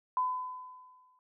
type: tone with exponential decay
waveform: sine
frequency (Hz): 1010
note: B5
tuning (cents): +39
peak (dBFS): -25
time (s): 0.17-1.19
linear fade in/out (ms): 1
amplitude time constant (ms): 220
effects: none